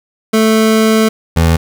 25% pulse tone pair in turn, 220 / 82.41 Hz, A3 / E2, 0 / 0 cents, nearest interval octave + perfect fourth, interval 1700 cents, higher first, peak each -4 dBFS, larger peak neither, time 0.33-1.09 / 1.36-1.57 s, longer first, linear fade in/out 10 ms, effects none

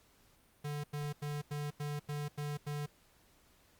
square tone bursts, 146.83 Hz, D3, in tune, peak -37 dBFS, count 8, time 0.64-2.863 s, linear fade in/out 10 ms, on 200 ms, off 89 ms, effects pink hiss -67 dBFS RMS until 3.79 s + Opus 48 kbps

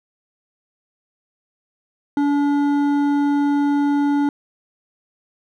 sine tone with hard clipping, 286.8 Hz, D4, 41 cents flat, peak -17 dBFS, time 2.17-4.29 s, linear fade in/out 2 ms, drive 9 dB, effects none

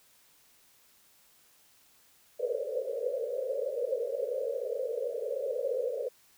pink band-pass noise, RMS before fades -33 dBFS, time 2.39-6.09 s, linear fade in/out 10 ms, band 450 to 570 Hz, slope 96 dB/octave, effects white hiss -63 dBFS RMS until 6.37 s

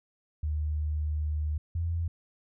sine tone pair in turn, 76 / 84.11 Hz, D#2 / E2, -40 / +35 cents, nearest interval major second, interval 175 cents, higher second, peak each -27 dBFS, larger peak neither, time 0.43-1.58 / 1.75-2.08 s, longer first, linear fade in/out 5 ms, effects none

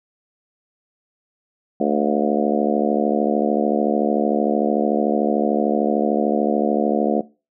harmonic tone with a mistuned harmonic, 73.42 Hz, D2, in tune, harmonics 3 / 4 / 5 / 6 / 7 / 8 / 9 / 10, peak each -22 / -23 / -24 / -25 / -25 / -26 / -27 / -27 dBFS, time 1.8-7.21 s, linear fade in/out 5 ms, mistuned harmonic 10, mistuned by -46 cents, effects noise-tail reverb RT60 0.3 s tail -20 dB re dry

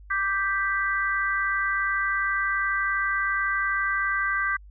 sine chord, G major, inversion second, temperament equal, 1174.7 / 1568 / 1975.5 Hz, D6 / G6 / B6, 0 / 0 / 0 cents, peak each -28 / -25 / -29 dBFS, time 0.1-4.57 s, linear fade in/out 10 ms, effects added 50 Hz sine -44 dBFS peak until 4.7 s

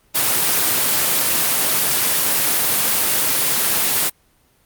white high-pass noise, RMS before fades -17 dBFS, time 0.14-4.1 s, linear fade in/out 20 ms, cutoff 100 Hz, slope 48 dB/octave, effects pink hiss -58 dBFS RMS until 4.65 s + Opus 24 kbps

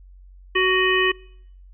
harmonic tone with a mistuned harmonic, 372.9 Hz, F#4, 14 cents sharp, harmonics 1 / 3 / 5 / 7 / 8, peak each -20 / -25 / -21 / -25 / -25 dBFS, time 0.55-1.12 s, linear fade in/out 10 ms, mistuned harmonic 7, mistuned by -69 cents, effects noise-tail reverb RT60 0.7 s tail -25 dB re dry + added 46 Hz sine -43 dBFS peak until 1.73 s

